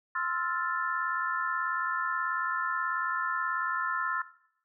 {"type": "chord", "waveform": "sine", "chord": "F major seventh", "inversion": "second", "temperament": "equal", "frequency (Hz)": [1046.5, 1318.5, 1396.9, 1760], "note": ["C6", "E6", "F6", "A6"], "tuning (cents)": [0, 0, 0, 0], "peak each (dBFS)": -34, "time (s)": [0.15, 4.22], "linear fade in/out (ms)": 5, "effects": ["noise-tail reverb RT60 0.7 s tail -17 dB re dry"]}